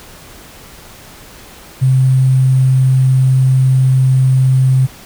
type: tone with sample-and-hold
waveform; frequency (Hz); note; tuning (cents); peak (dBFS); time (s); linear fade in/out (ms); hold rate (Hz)
sine; 130.81; C3; 0; -7; 1.81-4.87; 20; 8820
effects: pink hiss -37 dBFS RMS until 5.05 s